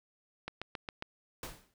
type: click train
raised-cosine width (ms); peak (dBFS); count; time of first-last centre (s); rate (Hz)
0.3; -22; 5; 0.48-1.024; 7.35
type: noise with exponential decay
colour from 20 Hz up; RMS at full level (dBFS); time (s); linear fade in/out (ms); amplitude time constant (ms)
pink; -39; 1.43-1.74; 2; 66
effects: none